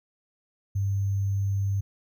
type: tone with sample-and-hold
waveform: sine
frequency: 98.7 Hz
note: G2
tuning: 12 cents sharp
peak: -23 dBFS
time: 0.75-1.81 s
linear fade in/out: 10 ms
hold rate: 6300 Hz
effects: none